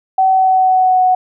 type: tone with pitch glide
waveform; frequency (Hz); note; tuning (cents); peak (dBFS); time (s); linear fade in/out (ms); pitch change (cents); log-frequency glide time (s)
sine; 760 to 739.2; F#5 to F#5; +46 to -2; -8; 0.18-1.15; 5; -48; 0.29-1.02
effects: none